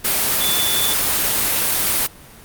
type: tone in noise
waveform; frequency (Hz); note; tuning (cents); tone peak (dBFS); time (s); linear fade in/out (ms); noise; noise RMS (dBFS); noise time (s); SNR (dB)
sine; 3487; A7; -16; -20; 0.4-0.94; 10; white; -18; 0.04-2.07; -5
effects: pink hiss -42 dBFS RMS until 2.44 s + Opus 32 kbps